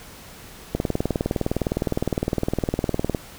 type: click train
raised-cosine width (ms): 2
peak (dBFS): -8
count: 48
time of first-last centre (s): 0.75-3.148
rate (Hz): 19.6
effects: pink hiss -43 dBFS RMS until 3.38 s